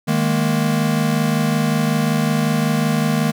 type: chord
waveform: square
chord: D# suspended fourth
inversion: none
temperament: equal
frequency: 155.56 / 207.7 / 233.1 Hz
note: D#3 / G#3 / A#3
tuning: 0 / 0 / 0 cents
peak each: -20 / -22 / -21 dBFS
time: 0.07-3.32 s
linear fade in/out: 20 ms
effects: none